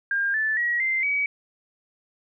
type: tone with pitch steps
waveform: sine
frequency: 1606 / 1751.4 / 1909.9 / 2083 / 2271 Hz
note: G6 / A6 / A#6 / C7 / C#7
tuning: +41 / -8 / +42 / -8 / +41 cents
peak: -21 dBFS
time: 0.11-1.26 s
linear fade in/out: 2 ms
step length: 230 ms
effects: none